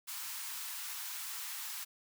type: high-pass noise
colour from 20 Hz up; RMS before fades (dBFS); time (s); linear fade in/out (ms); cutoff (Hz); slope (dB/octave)
white; -42; 0.07-1.85; 20; 850; 48
effects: none